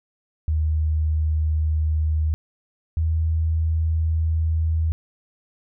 sine tone pair in turn, 77.78 / 80.34 Hz, D#2 / E2, 0 / -44 cents, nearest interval minor second, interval 56 cents, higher second, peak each -18 dBFS, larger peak neither, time 0.48-2.34 / 2.97-4.92 s, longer second, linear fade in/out 0 ms, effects none

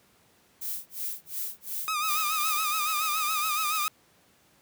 violet noise with tremolo, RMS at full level -32 dBFS, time 0.61-2.71 s, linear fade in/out 10 ms, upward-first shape sine, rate 2.8 Hz, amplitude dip 100%
sawtooth tone with vibrato, 1238 Hz, D#6, 9 cents flat, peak -23 dBFS, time 1.88-3.88 s, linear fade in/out 0 ms, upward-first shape sine, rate 7.1 Hz, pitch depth 72 cents each way
blue noise, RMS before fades -34 dBFS, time 2.08-3.88 s, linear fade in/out 2 ms
effects pink hiss -62 dBFS RMS until 4.61 s + high-pass 100 Hz 12 dB/octave

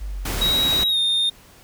sine linear sweep, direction down, 51.91 to 37.17 Hz, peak -26 dBFS, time 0-0.51 s, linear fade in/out 20 ms
pink noise, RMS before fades -27 dBFS, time 0.25-0.84 s, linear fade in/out 5 ms
triangle tone with pitch glide, 3826 to 3653 Hz, A#7 to A#7, +44 to -36 cents, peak -16 dBFS, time 0.41-1.3 s, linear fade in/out 10 ms, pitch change -80 cents, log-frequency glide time 0.88-0.98 s
effects pink hiss -49 dBFS RMS until 1.63 s

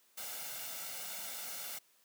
white noise with comb filter, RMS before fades -43 dBFS, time 0.17-1.79 s, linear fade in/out 10 ms, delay 1.4 ms, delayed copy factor +0.65, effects white hiss -69 dBFS RMS until 2.04 s + high-pass 200 Hz 12 dB/octave

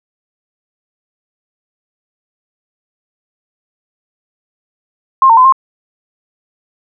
sine tone with pitch steps, 1062 / 911 / 1020 / 1063 Hz, C6 / A#5 / C6 / C6, +25 / -40 / -44 / +27 cents, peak -3 dBFS, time 5.22-5.524 s, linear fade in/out 2 ms, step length 76 ms, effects none

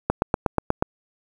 click train, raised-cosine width 1 ms, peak -4 dBFS, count 7, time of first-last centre 0.1-0.825 s, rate 8.28 Hz, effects 7-bit

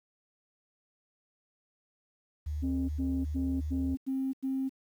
sine tone with pitch glide, 75 to 75.96 Hz, D2 to D#2, +37 to -41 cents, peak -31 dBFS, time 2.46-3.95 s, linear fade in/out 10 ms, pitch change +22 cents, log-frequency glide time 3.12-3.77 s
sine tone bursts, 265.9 Hz, C4, 28 cents sharp, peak -28 dBFS, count 6, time 2.62-4.695 s, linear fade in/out 20 ms, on 270 ms, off 91 ms
effects tanh soft clip ceiling -23 dBFS + 10-bit

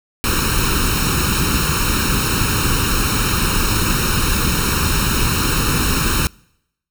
pink noise with comb filter, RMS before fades -17 dBFS, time 0.24-6.27 s, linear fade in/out 0 ms, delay 0.74 ms, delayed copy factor +0.85, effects noise-tail reverb RT60 0.8 s tail -26 dB re dry

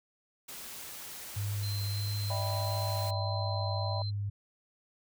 white noise, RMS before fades -44 dBFS, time 0.48-3.11 s, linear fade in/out 10 ms
sine tone with vibrato, 101.8 Hz, G#2, 34 cents flat, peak -31 dBFS, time 1.36-4.3 s, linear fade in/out 10 ms, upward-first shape triangle, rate 1.6 Hz, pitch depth 14 cents each way
sine tone, 4102 Hz, C8, 35 cents flat, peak -40 dBFS, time 1.62-4.11 s, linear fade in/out 20 ms
sine chord, E minor seventh, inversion third, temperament equal with one note detuned, 587.3 / 646.8 / 784 / 987.8 Hz, D5 / E5 / G5 / B5, 0 / -33 / 0 / 0 cents, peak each -40 dBFS, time 2.3-4.02 s, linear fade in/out 2 ms
effects none

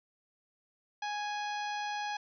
harmonic tone with a mistuned harmonic, 830.6 Hz, G#5, in tune, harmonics 1 / 2 / 3 / 4 / 5 / 6 / 7, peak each -35 / -41 / -45 / -47 / -49 / -51 / -52 dBFS, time 1.02-2.17 s, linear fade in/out 5 ms, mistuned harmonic 7, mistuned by +33 cents, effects none

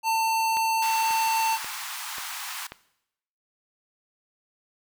square tone, 896 Hz, A5, 31 cents sharp, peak -22 dBFS, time 0.03-1.59 s, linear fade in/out 50 ms
click train, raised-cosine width 0.3 ms, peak -20 dBFS, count 5, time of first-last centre 0.57-2.721 s, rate 1.86 Hz
pink high-pass noise, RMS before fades -35 dBFS, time 0.82-2.67 s, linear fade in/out 5 ms, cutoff 840 Hz, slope 48 dB/octave
effects noise-tail reverb RT60 0.8 s tail -19 dB re dry

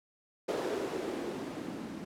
violet noise with low-pass filter sweep, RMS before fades -37 dBFS, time 0.48-2.05 s, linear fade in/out 10 ms, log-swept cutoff 440 to 230 Hz, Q 3, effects none

